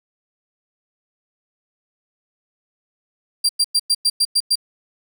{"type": "tone bursts", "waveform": "35% pulse", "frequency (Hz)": 4735, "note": "D8", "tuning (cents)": 13, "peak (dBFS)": -12, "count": 8, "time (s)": [3.44, 4.556], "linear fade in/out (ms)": 10, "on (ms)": 52, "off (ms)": 100, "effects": []}